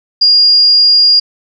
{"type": "tone", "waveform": "sine", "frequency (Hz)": 4834, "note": "D8", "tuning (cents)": 49, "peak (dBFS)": -4, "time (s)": [0.21, 1.2], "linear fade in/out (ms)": 10, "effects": []}